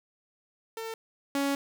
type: tone pair in turn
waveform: sawtooth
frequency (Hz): 450.2 / 279.1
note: A4 / C#4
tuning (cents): +40 / +12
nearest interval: minor sixth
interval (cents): 828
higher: first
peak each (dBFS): -31 / -22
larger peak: second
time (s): 0.77-0.94 / 1.35-1.55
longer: second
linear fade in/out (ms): 2
effects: none